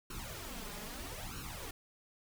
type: noise with flanger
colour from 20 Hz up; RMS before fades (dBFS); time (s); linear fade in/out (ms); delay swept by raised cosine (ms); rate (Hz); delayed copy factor
pink; -44; 0.1-1.71; 5; 0.72 to 4.92; 0.78; +0.9
effects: none